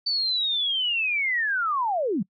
sine linear sweep, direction down, 4566 to 160.1 Hz, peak -22 dBFS, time 0.06-2.23 s, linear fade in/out 10 ms, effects noise-tail reverb RT60 0.1 s tail -26 dB re dry

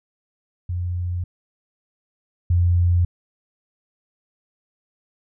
sine tone pair in turn, 88.6 / 87.58 Hz, F2 / F2, +25 / +5 cents, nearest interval unison, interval 20 cents, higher first, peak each -22 / -14 dBFS, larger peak second, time 0.69-1.24 / 2.5-3.05 s, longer neither, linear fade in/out 5 ms, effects none

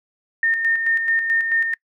sine tone with tremolo, 1823 Hz, A#6, 39 cents flat, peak -15 dBFS, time 0.43-1.74 s, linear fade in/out 2 ms, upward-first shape square, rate 4.6 Hz, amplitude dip 45%, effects noise-tail reverb RT60 0.1 s tail -25 dB re dry

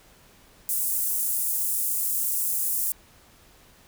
pink high-pass noise, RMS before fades -26 dBFS, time 0.69-2.92 s, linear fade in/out 0 ms, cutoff 9100 Hz, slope 24 dB/octave, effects pink hiss -55 dBFS RMS until 3.87 s

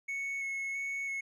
triangle tone with vibrato, 2200 Hz, C#7, 14 cents flat, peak -32 dBFS, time 0.08-1.21 s, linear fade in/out 10 ms, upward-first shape square, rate 1.5 Hz, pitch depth 11 cents each way, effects resampled to 24000 Hz

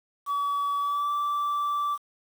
sine tone with pitch glide, 1140 to 1164.6 Hz, C#6 to D6, +48 to -15 cents, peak -22 dBFS, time 0.26-1.98 s, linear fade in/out 50 ms, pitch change +37 cents, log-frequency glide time 0.79-1.12 s, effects tanh soft clip ceiling -23 dBFS + 8-bit

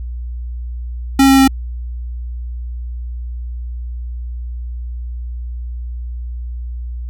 square tone with pitch steps, 271.3 / 269.6 / 267.9 Hz, C#4 / C#4 / C4, -37 / -48 / +41 cents, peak -7 dBFS, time 1.19-1.478 s, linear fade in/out 5 ms, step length 96 ms, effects added 60 Hz sine -22 dBFS peak until 7.09 s

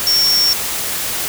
sine tone in noise, 5480 Hz, F8, 34 cents flat, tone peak -11 dBFS, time 0.07-0.53 s, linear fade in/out 0 ms, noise white, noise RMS -21 dBFS, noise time 0-1.28 s, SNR +7 dB, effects none

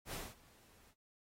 pink noise with ADSR envelope, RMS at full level -43 dBFS, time 0.05-0.95 s, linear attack 85 ms, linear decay 210 ms, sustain -23 dB, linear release 60 ms, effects noise-tail reverb RT60 0.1 s tail -23 dB re dry + AAC 48 kbps

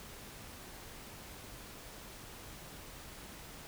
silence, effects pink hiss -50 dBFS RMS until 3.67 s

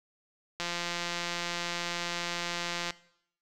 click train, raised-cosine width 0.2 ms, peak -16 dBFS, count 400, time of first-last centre 0.6-2.906 s, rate 173 Hz, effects noise-tail reverb RT60 0.7 s tail -19 dB re dry

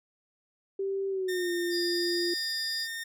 sine tone with pitch glide, 390.3 to 347.7 Hz, G4 to F4, -8 to -8 cents, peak -28 dBFS, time 0.79-2.34 s, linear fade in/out 5 ms, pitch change -200 cents, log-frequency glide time 1.09-1.51 s
sawtooth tone with vibrato, 1817 Hz, A#6, 45 cents flat, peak -31 dBFS, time 1.28-3.04 s, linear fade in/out 10 ms, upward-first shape triangle, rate 1.3 Hz, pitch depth 11 cents each way
sine tone, 4900 Hz, D#8, 27 cents flat, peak -31 dBFS, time 1.7-2.88 s, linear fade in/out 50 ms
effects none

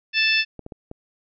harmonic tone, 880 Hz, A5, in tune, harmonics 2 / 3 / 4 / 5 / 6, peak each -24 / -19 / -25 / -30 / -26 dBFS, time 0.13-0.45 s, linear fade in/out 50 ms
clicks, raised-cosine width 2 ms, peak -22 dBFS, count 4, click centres 0.593 / 0.664 / 0.722 / 0.914 s
effects none

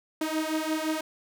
sawtooth beating tone pair, 311.1 / 316.9 Hz, D#4 / D#4, 0 / +32 cents, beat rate 5.8 Hz, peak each -26 dBFS, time 0.21-1.01 s, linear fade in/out 5 ms, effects none

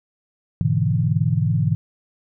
sine chord, E dominant seventh, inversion first, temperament equal, 103.83 / 123.47 / 146.83 / 164.81 Hz, G#2 / B2 / D3 / E3, 0 / 0 / 0 / 0 cents, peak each -22 dBFS, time 0.61-1.75 s, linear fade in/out 0 ms, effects none

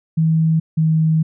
sine tone pair in turn, 160.7 / 158.95 Hz, E3 / D#3, -44 / +37 cents, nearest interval unison, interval 19 cents, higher first, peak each -12 dBFS, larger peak neither, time 0.17-0.6 / 0.77-1.23 s, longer second, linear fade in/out 10 ms, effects none

